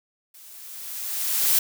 blue noise with level ramp, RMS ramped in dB -48 to -18 dBFS, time 0.34-1.59 s, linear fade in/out 5 ms, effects none

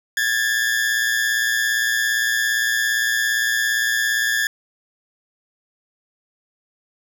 40% pulse tone pair together, 1642.5 / 1760 Hz, G#6 / A6, -20 / 0 cents, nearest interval minor second, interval 120 cents, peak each -20 dBFS, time 0.17-4.47 s, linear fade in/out 2 ms, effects none

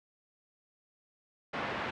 white band-pass noise, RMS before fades -36 dBFS, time 1.53-1.91 s, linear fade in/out 10 ms, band 100 to 1700 Hz, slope 12 dB/octave, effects low-pass 4000 Hz 12 dB/octave

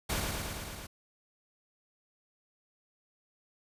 pink noise with echo, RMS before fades -32 dBFS, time 0.09-0.21 s, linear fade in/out 10 ms, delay 110 ms, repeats 6, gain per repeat -2 dB, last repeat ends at 0.87 s, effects resampled to 32000 Hz

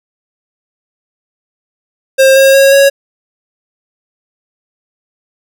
square tone with pitch steps, 533 / 539.8 / 546.7 / 553.7 Hz, C5 / C#5 / C#5 / C#5, +32 / -46 / -24 / -2 cents, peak -4 dBFS, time 2.18-2.9 s, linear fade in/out 20 ms, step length 180 ms, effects none

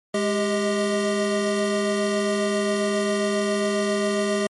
square tone cluster, 207.2 / 396.5 / 629 Hz, G#3 / G4 / D#5, -4 / +20 / +19 cents, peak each -26 / -25 / -27 dBFS, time 0.14-4.47 s, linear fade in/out 5 ms, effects MP3 48 kbps

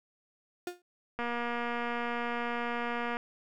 35% pulse tone with exponential decay, 354.9 Hz, F4, 28 cents sharp, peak -30 dBFS, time 0.67-0.82 s, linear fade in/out 2 ms, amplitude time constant 31 ms
click train, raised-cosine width 0.5 ms, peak -20 dBFS, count 472, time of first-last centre 1.19-3.169 s, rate 238 Hz
effects none

